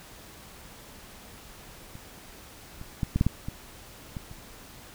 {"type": "clicks", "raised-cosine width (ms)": 5, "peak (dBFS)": [-30, -28, -14, -12, -9, -10, -20, -22, -30], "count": 9, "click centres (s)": [1.954, 2.814, 3.032, 3.16, 3.211, 3.266, 3.485, 4.168, 4.314], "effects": ["pink hiss -48 dBFS RMS until 4.94 s"]}